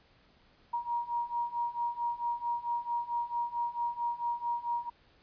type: beating tone pair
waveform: sine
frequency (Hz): 946 / 950.5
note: A#5 / A#5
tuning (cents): +25 / +33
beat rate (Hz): 4.5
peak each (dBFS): -35 / -33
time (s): 0.73-4.9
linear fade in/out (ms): 10
effects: pink hiss -64 dBFS RMS until 5.22 s + resampled to 11025 Hz